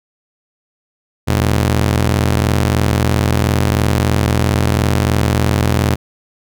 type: ring-modulated tone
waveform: sawtooth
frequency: 103.83 Hz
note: G#2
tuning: in tune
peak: -5 dBFS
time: 1.27-5.96 s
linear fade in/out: 20 ms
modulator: 21.5 Hz
effects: none